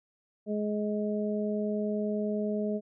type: harmonic tone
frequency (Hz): 210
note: G#3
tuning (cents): +19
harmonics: 1 / 2 / 3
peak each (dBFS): -30 / -33 / -35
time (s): 0.46-2.81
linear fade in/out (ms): 50
effects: none